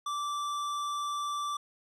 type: tone with hard clipping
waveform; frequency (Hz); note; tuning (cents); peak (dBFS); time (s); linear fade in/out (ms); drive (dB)
sine; 1168; D6; -10; -33; 0.06-1.57; 5; 13
effects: none